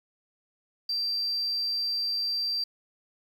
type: tone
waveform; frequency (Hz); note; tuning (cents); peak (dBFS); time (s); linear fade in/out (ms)
sine; 4699; D8; 0; -25; 0.89-2.64; 5
effects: tanh soft clip ceiling -23 dBFS + 9-bit